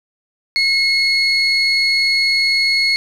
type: tone pair together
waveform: sine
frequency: 2169 / 4356 Hz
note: C#7 / C#8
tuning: -38 / -31 cents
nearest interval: octave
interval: 1207 cents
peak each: -14 dBFS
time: 0.56-2.96 s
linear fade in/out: 0 ms
effects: tanh soft clip ceiling -8 dBFS + 8-bit